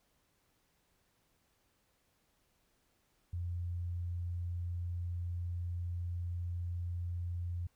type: tone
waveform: sine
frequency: 87.31 Hz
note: F2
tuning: in tune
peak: -35 dBFS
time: 3.33-7.67 s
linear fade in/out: 5 ms
effects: pink hiss -75 dBFS RMS until 7.75 s